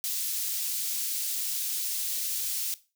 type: high-pass noise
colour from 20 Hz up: white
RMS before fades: -31 dBFS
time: 0.04-2.74 s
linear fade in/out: 0 ms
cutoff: 4000 Hz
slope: 12 dB/octave
effects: noise-tail reverb RT60 0.3 s tail -17 dB re dry